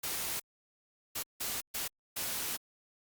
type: noise bursts at uneven times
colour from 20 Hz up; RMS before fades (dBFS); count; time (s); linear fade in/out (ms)
white; -36; 5; 0.03-0.4 / 1.15-1.23 / 1.4-1.61 / 1.74-1.88 / 2.16-2.57; 10
effects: Opus 48 kbps